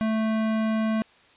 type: tone with hard clipping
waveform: sine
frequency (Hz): 220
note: A3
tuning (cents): 0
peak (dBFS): -24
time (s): 0.01-1.02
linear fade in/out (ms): 0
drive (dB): 18
effects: white hiss -56 dBFS RMS until 1.36 s + resampled to 8000 Hz